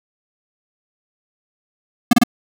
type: tone bursts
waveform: square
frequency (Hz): 239.7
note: A#3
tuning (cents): +48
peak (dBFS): -8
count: 3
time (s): 2.11-2.236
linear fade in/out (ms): 5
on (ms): 22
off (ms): 30
effects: none